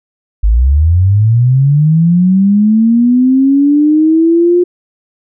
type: linear sweep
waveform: sine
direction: up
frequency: 49.03 to 357.5 Hz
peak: -5 dBFS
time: 0.43-4.64 s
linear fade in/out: 10 ms
effects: none